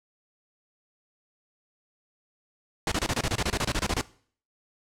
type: noise bursts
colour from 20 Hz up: pink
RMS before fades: -26 dBFS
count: 16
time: 2.87-4.012 s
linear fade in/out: 2 ms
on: 47 ms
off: 26 ms
effects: noise-tail reverb RT60 0.5 s tail -20 dB re dry + low-pass 8000 Hz 12 dB/octave